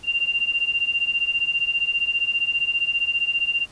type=beating tone pair; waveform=sine; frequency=2772 / 2787 Hz; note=F7 / F7; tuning=-14 / -4 cents; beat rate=15 Hz; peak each=-24 / -22 dBFS; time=0.03-3.67 s; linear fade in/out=50 ms; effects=pink hiss -49 dBFS RMS until 3.71 s + resampled to 22050 Hz